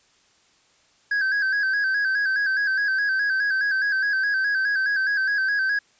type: tone with vibrato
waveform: triangle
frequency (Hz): 1601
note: G6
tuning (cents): +36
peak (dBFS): -18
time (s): 1.11-5.79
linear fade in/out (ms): 5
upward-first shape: square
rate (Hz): 4.8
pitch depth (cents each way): 59
effects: white hiss -60 dBFS RMS until 5.99 s + resampled to 16000 Hz